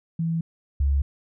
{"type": "tone pair in turn", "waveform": "sine", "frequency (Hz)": [164.81, 69.72], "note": ["E3", "C#2"], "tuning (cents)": [0, 11], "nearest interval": "octave + minor third", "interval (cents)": 1489, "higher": "first", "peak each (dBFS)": [-22, -18], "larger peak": "second", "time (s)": [[0.19, 0.41], [0.8, 1.02]], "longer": "neither", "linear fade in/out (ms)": 5, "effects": []}